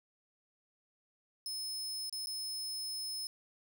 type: tone with dropouts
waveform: sawtooth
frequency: 5200 Hz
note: E8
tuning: 24 cents flat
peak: -35 dBFS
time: 1.46-3.27 s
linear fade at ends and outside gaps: 1 ms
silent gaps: 2.096-2.126 / 2.26-2.27 s
effects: none